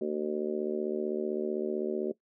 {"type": "harmonic tone", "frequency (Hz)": 75.7, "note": "D#2", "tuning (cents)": -47, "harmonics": [3, 4, 5, 6, 7, 8], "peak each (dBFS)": [-36, -40, -31, -37, -41, -41], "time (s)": [0.01, 2.12], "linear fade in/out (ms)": 5, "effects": ["noise-tail reverb RT60 0.1 s tail -18 dB re dry"]}